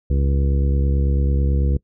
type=harmonic tone; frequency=69.1 Hz; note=C#2; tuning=5 cents flat; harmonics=1 / 2 / 3 / 4 / 5 / 6 / 7; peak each=-16 / -23 / -30 / -33 / -33 / -38 / -33 dBFS; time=0.1-1.77 s; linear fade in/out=5 ms; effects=noise-tail reverb RT60 0.1 s tail -23 dB re dry